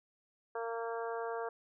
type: harmonic tone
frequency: 230 Hz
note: A#3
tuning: 23 cents flat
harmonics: 2 / 3 / 4 / 5 / 6 / 7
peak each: -38 / -42 / -44 / -46 / -48 / -49 dBFS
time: 0.55-1.49 s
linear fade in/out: 5 ms
effects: none